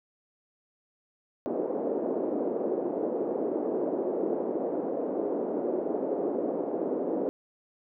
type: band-pass noise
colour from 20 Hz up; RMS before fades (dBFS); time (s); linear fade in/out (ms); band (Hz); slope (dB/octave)
white; -30; 1.46-7.29; 0; 280 to 510; 24
effects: none